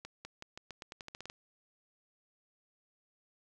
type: accelerating click train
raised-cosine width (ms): 0.2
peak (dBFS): -27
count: 13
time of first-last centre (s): 0.05-1.299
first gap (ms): 200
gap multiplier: 0.87
effects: none